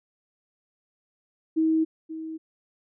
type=tone with echo; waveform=sine; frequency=319.4 Hz; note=D#4; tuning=45 cents sharp; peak=-19 dBFS; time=1.56-1.85 s; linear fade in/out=20 ms; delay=530 ms; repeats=1; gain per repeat=-13 dB; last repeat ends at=2.38 s; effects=none